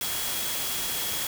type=tone in noise; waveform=sine; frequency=3322 Hz; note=G#7; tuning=in tune; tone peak=-37 dBFS; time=0.01-1.27 s; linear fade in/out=2 ms; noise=white; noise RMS=-30 dBFS; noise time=0.01-1.27 s; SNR=-10 dB; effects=none